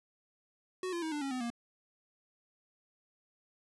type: tone with pitch steps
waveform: square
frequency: 370 / 343.2 / 318.4 / 295.4 / 274 / 254.2 / 235.8 Hz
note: F#4 / F4 / D#4 / D4 / C#4 / C4 / A#3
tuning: 0 / -30 / +40 / +10 / -20 / -50 / +20 cents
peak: -35 dBFS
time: 0.83-1.502 s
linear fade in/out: 2 ms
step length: 96 ms
effects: resampled to 24000 Hz + 12-bit